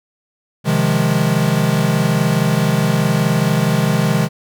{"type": "chord", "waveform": "square", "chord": "F minor seventh", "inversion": "second", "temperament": "equal", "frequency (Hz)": [130.81, 155.56, 174.61, 207.7], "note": ["C3", "Eb3", "F3", "Ab3"], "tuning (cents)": [0, 0, 0, 0], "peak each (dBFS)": [-20, -18, -21, -20], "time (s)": [0.64, 4.29], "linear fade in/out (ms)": 50, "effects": []}